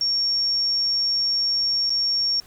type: tone with dropouts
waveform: sine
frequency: 5520 Hz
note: F8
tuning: 21 cents flat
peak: -19 dBFS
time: 0.01-2.4 s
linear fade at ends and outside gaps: 1 ms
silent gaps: 1.896-1.903 s
effects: pink hiss -51 dBFS RMS until 2.46 s